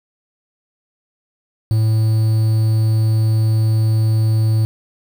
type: tone with quantisation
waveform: triangle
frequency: 110 Hz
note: A2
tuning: in tune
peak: -10 dBFS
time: 1.71-4.65 s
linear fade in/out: 0 ms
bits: 6
effects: none